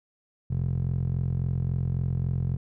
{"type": "tone with band-pass filter", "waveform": "15% pulse", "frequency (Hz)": 43.65, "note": "F1", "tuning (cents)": 0, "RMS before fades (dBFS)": -27, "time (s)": [0.5, 2.57], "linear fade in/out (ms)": 10, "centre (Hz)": 120, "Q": 2.5, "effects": []}